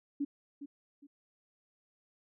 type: tone with echo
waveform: sine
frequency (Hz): 284.6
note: C#4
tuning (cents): +46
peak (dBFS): -30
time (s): 0.2-0.25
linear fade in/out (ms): 10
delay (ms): 410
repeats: 2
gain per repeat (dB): -11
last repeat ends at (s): 1.07
effects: none